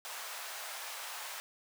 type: high-pass noise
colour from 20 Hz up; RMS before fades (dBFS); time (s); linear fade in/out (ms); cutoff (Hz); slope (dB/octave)
pink; -43; 0.05-1.4; 0; 700; 24
effects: none